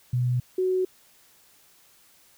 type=tone pair in turn; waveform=sine; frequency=123.9 / 371.3 Hz; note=B2 / F#4; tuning=+6 / +6 cents; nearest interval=octave + perfect fifth; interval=1900 cents; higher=second; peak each=-21 dBFS; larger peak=neither; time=0.13-0.4 / 0.58-0.85 s; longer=neither; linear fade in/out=5 ms; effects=white hiss -58 dBFS RMS until 2.37 s